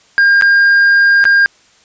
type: tone with dropouts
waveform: triangle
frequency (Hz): 1609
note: G6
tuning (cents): +45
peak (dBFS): -4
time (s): 0.18-1.46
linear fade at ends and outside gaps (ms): 0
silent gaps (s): 0.412-0.422 / 1.241-1.253
effects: white hiss -49 dBFS RMS until 1.84 s + resampled to 16000 Hz

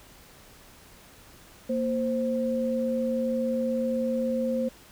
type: tone pair together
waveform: sine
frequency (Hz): 233.1 / 523.3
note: A#3 / C5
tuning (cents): 0 / 0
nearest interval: octave + major second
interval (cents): 1400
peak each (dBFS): -27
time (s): 1.69-4.69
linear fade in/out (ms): 10
effects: pink hiss -52 dBFS RMS until 4.91 s

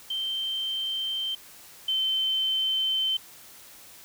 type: tone pair in turn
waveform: sine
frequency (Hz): 3125 / 3086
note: G7 / G7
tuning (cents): -6 / -28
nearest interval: unison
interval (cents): 22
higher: first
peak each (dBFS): -27 / -23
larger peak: second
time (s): 0.1-1.35 / 1.88-3.17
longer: second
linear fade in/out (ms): 5
effects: white hiss -49 dBFS RMS until 4.04 s

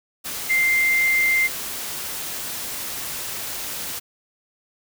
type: tone in noise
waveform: sine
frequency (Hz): 2093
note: C7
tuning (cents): 0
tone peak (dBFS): -16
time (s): 0.49-1.48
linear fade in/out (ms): 20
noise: white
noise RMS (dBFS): -30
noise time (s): 0.24-4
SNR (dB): +11
effects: none

